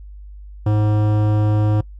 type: tone with hard clipping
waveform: sine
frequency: 105.8 Hz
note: G#2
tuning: 33 cents sharp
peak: -16 dBFS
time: 0.66-1.81 s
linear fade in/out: 5 ms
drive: 16 dB
effects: noise-tail reverb RT60 0.1 s tail -22 dB re dry + added 50 Hz sine -34 dBFS peak until 1.99 s